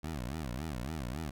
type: tone with vibrato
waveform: 15% pulse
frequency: 69.3 Hz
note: C#2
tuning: in tune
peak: -30 dBFS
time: 0.03-1.31 s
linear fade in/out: 10 ms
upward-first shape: sine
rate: 3.6 Hz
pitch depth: 290 cents each way
effects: none